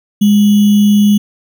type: tone with sample-and-hold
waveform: sine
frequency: 206.1 Hz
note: G#3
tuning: 13 cents flat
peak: -5 dBFS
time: 0.21-1.18 s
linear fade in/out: 10 ms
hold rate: 3150 Hz
effects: none